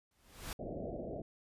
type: noise with exponential growth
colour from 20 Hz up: pink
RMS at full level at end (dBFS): -39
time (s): 0.11-0.53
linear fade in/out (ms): 2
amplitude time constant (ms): 91
type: low-pass noise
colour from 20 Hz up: white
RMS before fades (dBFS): -42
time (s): 0.59-1.22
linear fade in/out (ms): 5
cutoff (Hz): 700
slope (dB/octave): 96
effects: resampled to 32000 Hz

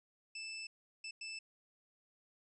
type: tone bursts at uneven times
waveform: 25% pulse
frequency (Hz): 2637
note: E7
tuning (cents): 0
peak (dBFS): -39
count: 3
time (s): 0.35-0.67 / 1.04-1.11 / 1.21-1.39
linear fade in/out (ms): 5
effects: resampled to 24000 Hz

